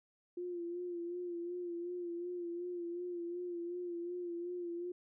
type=tone with vibrato; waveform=sine; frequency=349.2 Hz; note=F4; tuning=in tune; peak=-38 dBFS; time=0.37-4.92 s; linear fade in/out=5 ms; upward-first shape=sine; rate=2.7 Hz; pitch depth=41 cents each way; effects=none